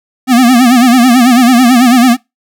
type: tone with vibrato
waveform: square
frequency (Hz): 246.9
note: B3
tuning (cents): 0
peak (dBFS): -4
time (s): 0.27-2.17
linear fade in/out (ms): 50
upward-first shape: sine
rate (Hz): 9.1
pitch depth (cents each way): 110
effects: noise-tail reverb RT60 0.2 s tail -24 dB re dry